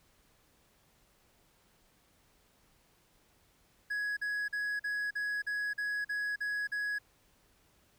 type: tone bursts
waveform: triangle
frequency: 1672 Hz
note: G#6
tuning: 11 cents sharp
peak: -30 dBFS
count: 10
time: 3.9-6.987 s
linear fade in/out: 10 ms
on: 270 ms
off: 43 ms
effects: pink hiss -68 dBFS RMS until 7.98 s